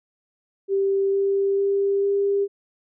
sine tone with pitch steps, 392 / 394.5 / 397 / 399.5 Hz, G4 / G4 / G4 / G4, 0 / +11 / +22 / +33 cents, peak -18 dBFS, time 0.68-2.48 s, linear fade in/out 50 ms, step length 450 ms, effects none

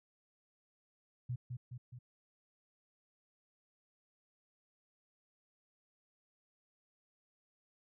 sine tone with echo, 123.5 Hz, B2, in tune, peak -35 dBFS, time 1.29-1.36 s, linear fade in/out 10 ms, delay 210 ms, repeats 3, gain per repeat -4 dB, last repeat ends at 1.99 s, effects none

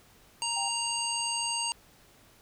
harmonic tone, 932 Hz, A#5, 1 cent flat, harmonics 1 / 3 / 5 / 7 / 9, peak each -35 / -34 / -35 / -39 / -34 dBFS, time 0.42-1.72 s, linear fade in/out 0 ms
sine tone, 790 Hz, G5, 13 cents sharp, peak -34 dBFS, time 0.56-0.69 s, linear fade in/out 10 ms
effects pink hiss -59 dBFS RMS until 2.41 s

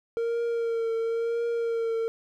triangle tone with vibrato, 461.1 Hz, A#4, 19 cents flat, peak -23 dBFS, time 0.17-2.08 s, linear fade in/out 0 ms, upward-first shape triangle, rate 0.97 Hz, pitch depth 31 cents each way, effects none

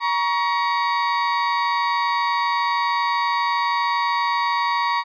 35% pulse tone pair together, 948.4 / 1121 Hz, A#5 / C#6, +30 / +19 cents, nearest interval minor third, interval 289 cents, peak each -19 / -21 dBFS, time 0-5.04 s, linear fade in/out 50 ms, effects resampled to 11025 Hz

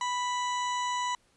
harmonic tone, 987.8 Hz, B5, in tune, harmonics 1 / 2 / 3 / 4 / 6 / 7 / 8, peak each -29 / -38 / -41 / -42 / -45 / -44 / -49 dBFS, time 0.01-1.15 s, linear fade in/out 2 ms, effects pink hiss -67 dBFS RMS until 1.36 s + resampled to 24000 Hz

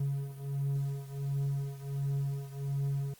triangle beating tone pair, 138.59 / 139.99 Hz, C#3 / C#3, 0 / +17 cents, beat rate 1.4 Hz, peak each -31 / -34 dBFS, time 0-3.14 s, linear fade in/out 5 ms, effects white hiss -60 dBFS RMS until 3.19 s + Opus 32 kbps

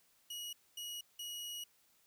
sawtooth tone bursts at uneven times, 2904 Hz, F#7, 33 cents flat, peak -39 dBFS, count 3, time 0.3-0.53 / 0.77-1.01 / 1.19-1.64 s, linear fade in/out 5 ms, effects white hiss -71 dBFS RMS until 2.06 s

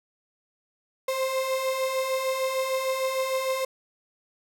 35% pulse beating tone pair, 520 / 526.6 Hz, C5 / C5, -11 / +11 cents, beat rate 6.6 Hz, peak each -31 / -24 dBFS, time 1.08-3.65 s, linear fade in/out 5 ms, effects none

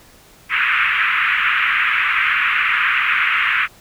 white band-pass noise, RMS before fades -17 dBFS, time 0.49-3.68 s, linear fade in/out 50 ms, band 1200 to 2600 Hz, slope 48 dB/octave, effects pink hiss -47 dBFS RMS until 3.8 s

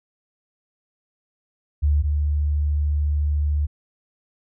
sine tone pair in turn, 73.42 / 73.85 Hz, D2 / D2, 0 / +10 cents, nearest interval unison, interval 10 cents, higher second, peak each -15 / -18 dBFS, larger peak first, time 1.82-2.03 / 2.03-3.67 s, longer second, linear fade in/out 20 ms, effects none

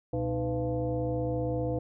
sine tone with frequency modulation, 311.1 Hz, D#4, in tune, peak -27 dBFS, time 0.13-1.79 s, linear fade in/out 5 ms, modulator 189 Hz, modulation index 1.6, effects none

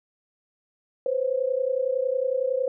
sine tone pair together, 504.1 / 535 Hz, B4 / C5, +35 / +38 cents, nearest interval minor second, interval 103 cents, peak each -25 dBFS, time 1.06-2.68 s, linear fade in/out 2 ms, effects none

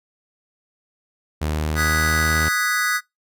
sawtooth tone with pitch glide, 76.8 to 78.82 Hz, D#2 to D#2, -22 to +23 cents, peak -17 dBFS, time 1.41-2.49 s, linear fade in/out 10 ms, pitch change +45 cents, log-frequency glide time 1.58-2.14 s
square chord, G# minor seventh, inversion second, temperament equal, 1244.5 / 1480 / 1661.2 / 1975.5 Hz, D#6 / F#6 / G#6 / B6, 0 / 0 / 0 / 0 cents, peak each -26 / -24 / -26 / -25 dBFS, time 1.75-3.01 s, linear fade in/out 50 ms
effects noise-tail reverb RT60 0.2 s tail -26 dB re dry

